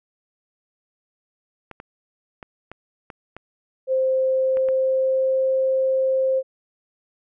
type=clicks; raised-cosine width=0.5 ms; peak=-22 dBFS; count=8; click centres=1.713 / 1.801 / 2.428 / 2.716 / 3.102 / 3.366 / 4.571 / 4.687 s
type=tone with pitch glide; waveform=sine; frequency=523.3 to 526.9 Hz; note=C5 to C5; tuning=0 to +12 cents; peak=-17 dBFS; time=3.87-6.43 s; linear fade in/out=50 ms; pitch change=+12 cents; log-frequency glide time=4.11-5.5 s
effects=none